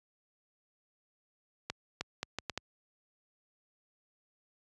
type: accelerating click train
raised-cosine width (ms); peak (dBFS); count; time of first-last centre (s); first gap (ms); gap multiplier
0.2; -17; 6; 1.7-2.576; 310; 0.71
effects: high-pass 60 Hz 12 dB/octave + resampled to 24000 Hz